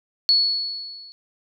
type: tone with level ramp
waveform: sine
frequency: 4396 Hz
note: C#8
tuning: 15 cents flat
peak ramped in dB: -12 to -41 dBFS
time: 0.29-1.12 s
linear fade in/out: 0 ms
effects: none